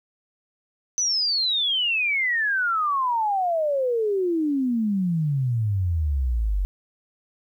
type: exponential sweep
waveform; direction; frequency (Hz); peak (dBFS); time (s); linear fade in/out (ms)
sine; down; 6100 to 45.43; -20; 0.98-6.65; 0
effects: 10-bit